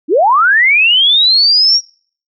sine linear sweep, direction up, 261.6 to 5680 Hz, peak -6 dBFS, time 0.08-1.81 s, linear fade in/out 50 ms, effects noise-tail reverb RT60 0.5 s tail -26 dB re dry

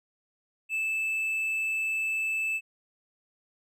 triangle tone, 2629 Hz, E7, 5 cents flat, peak -25 dBFS, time 0.69-2.61 s, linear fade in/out 50 ms, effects none

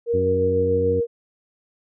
sine tone, 469.3 Hz, A#4, 12 cents sharp, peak -18 dBFS, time 0.06-1.07 s, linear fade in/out 50 ms
harmonic tone, 92.5 Hz, F#2, in tune, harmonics 1 / 2 / 3 / 4 / 5, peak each -25 / -31 / -29 / -33 / -36 dBFS, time 0.13-1.01 s, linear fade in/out 20 ms
effects none

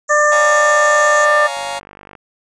white band-pass noise, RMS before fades -28 dBFS, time 0.08-1.26 s, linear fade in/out 20 ms, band 6200 to 7300 Hz, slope 96 dB/octave
harmonic tone, 596 Hz, D5, 25 cents sharp, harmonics 1 / 2 / 3, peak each -14 / -14 / -14 dBFS, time 0.09-1.48 s, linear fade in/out 20 ms
sawtooth chord, Bb minor seventh, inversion first, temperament just, 559.4 / 699.2 / 839.1 / 932.3 Hz, Db5 / F5 / Ab5 / Bb5, +16 / +2 / +18 / 0 cents, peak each -23 dBFS, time 0.31-1.8 s, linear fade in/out 20 ms
click train, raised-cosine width 0.5 ms, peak -22 dBFS, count 30, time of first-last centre 1.57-2.152 s, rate 49.8 Hz
effects resampled to 22050 Hz

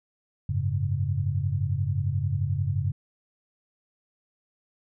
sine chord, F# suspended second, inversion none, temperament equal, 92.5 / 103.83 / 138.59 Hz, F#2 / G#2 / C#3, 0 / 0 / 0 cents, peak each -28 dBFS, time 0.49-2.92 s, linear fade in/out 5 ms, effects none

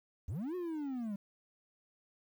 triangle linear two-way sweep, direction up then down, 65.5 to 370 to 194.5 Hz, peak -34 dBFS, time 0.28-1.16 s, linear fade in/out 5 ms, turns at 0.55 s, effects 11-bit

